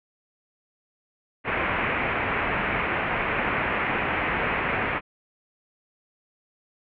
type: low-pass noise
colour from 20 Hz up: white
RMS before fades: -26 dBFS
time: 1.44-5.01 s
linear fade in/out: 50 ms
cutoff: 2500 Hz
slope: 48 dB/octave
effects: none